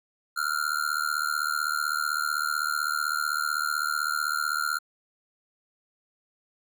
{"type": "tone with amplitude modulation", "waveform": "square", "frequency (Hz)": 1396.9, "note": "F6", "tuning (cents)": 0, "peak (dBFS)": -22, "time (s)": [0.36, 4.79], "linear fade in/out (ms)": 20, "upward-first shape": "sine", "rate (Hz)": 75.8, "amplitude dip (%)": 100, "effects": []}